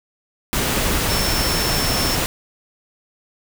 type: tone in noise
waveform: sine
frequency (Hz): 5380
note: E8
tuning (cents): +34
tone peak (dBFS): -24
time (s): 1.1-2.15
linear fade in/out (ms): 0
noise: pink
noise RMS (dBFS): -20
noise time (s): 0.53-2.26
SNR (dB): -7
effects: none